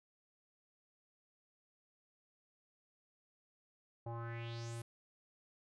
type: tone with low-pass filter sweep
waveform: square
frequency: 116.54 Hz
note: A#2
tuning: in tune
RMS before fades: -44 dBFS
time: 4.06-4.82 s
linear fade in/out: 5 ms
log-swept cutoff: 720 to 11000 Hz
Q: 4
effects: none